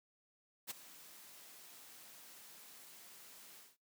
white noise with ADSR envelope, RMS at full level -41 dBFS, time 0.67-3.77 s, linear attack 35 ms, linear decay 16 ms, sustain -16 dB, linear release 190 ms, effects noise-tail reverb RT60 0.2 s tail -22 dB re dry + high-pass 150 Hz 12 dB/octave

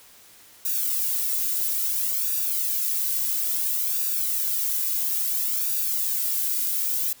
violet noise with flanger, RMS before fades -25 dBFS, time 0.65-7.13 s, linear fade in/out 5 ms, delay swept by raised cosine 0.94 to 2.24 ms, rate 0.59 Hz, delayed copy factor -0.9, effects white hiss -51 dBFS RMS until 7.2 s

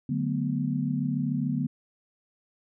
sine chord, B minor seventh, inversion first, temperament equal with one note detuned, 146.83 / 185.85 / 220 / 246.9 Hz, D3 / F#3 / A3 / B3, 0 / +8 / 0 / 0 cents, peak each -29 / -33 / -33 / -29 dBFS, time 0.09-1.67 s, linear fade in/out 5 ms, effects none

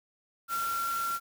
sine tone in noise, 1368 Hz, F6, 36 cents flat, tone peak -29 dBFS, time 0.48-1.2 s, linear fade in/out 50 ms, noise white, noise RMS -40 dBFS, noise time 0.48-1.2 s, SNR +8 dB, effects none

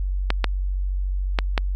clicks, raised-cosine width 0.3 ms, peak -4 dBFS, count 4, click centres 0.304 / 0.443 / 1.388 / 1.578 s, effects added 47 Hz sine -21 dBFS peak until 1.75 s

